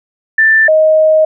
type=tone pair in turn; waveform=sine; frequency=1772 / 626.5 Hz; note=A6 / D#5; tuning=+12 / +12 cents; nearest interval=octave + tritone; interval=1800 cents; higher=first; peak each=-5 dBFS; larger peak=neither; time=0.38-0.68 / 0.68-1.25 s; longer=second; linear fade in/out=5 ms; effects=none